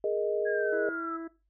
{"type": "chord", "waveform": "sine", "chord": "Ab suspended second", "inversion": "none", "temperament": "just", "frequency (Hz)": [415.3, 467.2, 623], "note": ["Ab4", "Bb4", "Eb5"], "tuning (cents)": [0, 4, 2], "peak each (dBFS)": [-29, -32, -31], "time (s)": [0.04, 0.89], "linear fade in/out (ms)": 2}
{"type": "exponential sweep", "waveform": "sine", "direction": "down", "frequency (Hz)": [1661.2, 1300], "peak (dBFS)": -33, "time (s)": [0.45, 1.18], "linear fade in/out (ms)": 20}
{"type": "harmonic tone", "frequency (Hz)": 329.3, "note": "E4", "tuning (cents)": -2, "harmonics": [1, 2, 3, 4, 5, 6], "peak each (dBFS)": [-36, -47, -58, -49, -52, -62], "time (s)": [0.72, 1.28], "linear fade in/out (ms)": 10}
{"effects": ["noise-tail reverb RT60 0.3 s tail -18 dB re dry", "added 50 Hz sine -70 dBFS peak until 1.49 s"]}